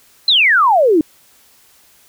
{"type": "exponential sweep", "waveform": "sine", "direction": "down", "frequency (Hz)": [4186, 293.7], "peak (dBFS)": -8, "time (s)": [0.28, 1.01], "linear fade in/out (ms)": 2, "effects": ["white hiss -50 dBFS RMS until 2.08 s"]}